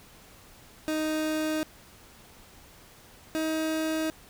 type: tone pair in turn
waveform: 30% pulse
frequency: 311.1 / 316.4 Hz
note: D#4 / D#4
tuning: 0 / +29 cents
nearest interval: unison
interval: 29 cents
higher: second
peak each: -24 dBFS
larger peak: neither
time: 0.88-1.63 / 3.35-4.1 s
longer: neither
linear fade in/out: 0 ms
effects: pink hiss -53 dBFS RMS until 4.29 s